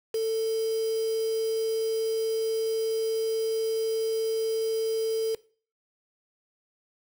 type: tone with quantisation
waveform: sine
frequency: 445.9 Hz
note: A4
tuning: 23 cents sharp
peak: -24 dBFS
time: 0.14-5.35 s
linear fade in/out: 5 ms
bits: 6
effects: noise-tail reverb RT60 0.4 s tail -20 dB re dry